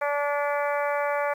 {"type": "harmonic tone", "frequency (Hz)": 288.7, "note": "D4", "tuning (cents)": -30, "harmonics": [2, 3, 4, 5, 6, 7, 8], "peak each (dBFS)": [-26, -30, -32, -34, -36, -37, -38], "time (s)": [0.01, 1.34], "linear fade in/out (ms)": 10, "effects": ["9-bit"]}